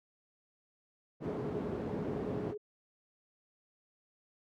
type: band-pass noise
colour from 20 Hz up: white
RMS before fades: -38 dBFS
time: 1.2-2.55 s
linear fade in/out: 50 ms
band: 110 to 360 Hz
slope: 12 dB/octave
type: tone bursts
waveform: sine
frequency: 418.8 Hz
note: G#4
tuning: 15 cents sharp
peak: -38 dBFS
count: 15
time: 1.28-2.578 s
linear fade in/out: 10 ms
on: 66 ms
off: 22 ms
effects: none